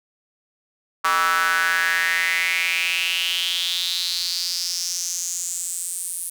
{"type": "tone with high-pass filter sweep", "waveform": "square", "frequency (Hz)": 87.8, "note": "F2", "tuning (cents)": 10, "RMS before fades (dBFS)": -23, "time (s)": [1.04, 6.3], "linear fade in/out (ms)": 10, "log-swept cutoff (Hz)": [1200, 10000], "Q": 5.4, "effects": []}